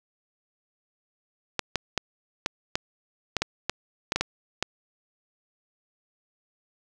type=clicks; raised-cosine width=0.2 ms; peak=-7 dBFS; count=12; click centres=1.593 / 1.757 / 1.977 / 2.461 / 2.755 / 3.367 / 3.42 / 3.696 / 4.121 / 4.16 / 4.21 / 4.626 s; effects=none